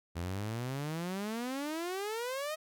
sawtooth exponential sweep, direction up, 81.9 to 636 Hz, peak -31 dBFS, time 0.15-2.56 s, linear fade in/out 20 ms, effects none

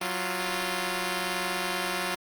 5% pulse tone pair together, 184.29 / 347.9 Hz, F#3 / F4, -7 / -7 cents, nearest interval major seventh, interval 1100 cents, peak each -20 / -19 dBFS, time 0.01-2.15 s, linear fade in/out 5 ms, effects Opus 24 kbps

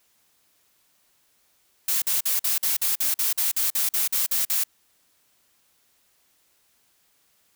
blue noise bursts, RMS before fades -23 dBFS, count 15, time 1.88-4.638 s, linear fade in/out 5 ms, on 140 ms, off 47 ms, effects white hiss -65 dBFS RMS until 7.55 s

